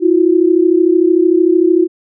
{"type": "tone pair together", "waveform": "sine", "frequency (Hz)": [329.6, 362.9], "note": ["E4", "F#4"], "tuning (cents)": [0, -34], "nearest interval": "major second", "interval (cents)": 166, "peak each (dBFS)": -10, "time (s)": [0, 1.88], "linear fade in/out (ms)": 50, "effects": []}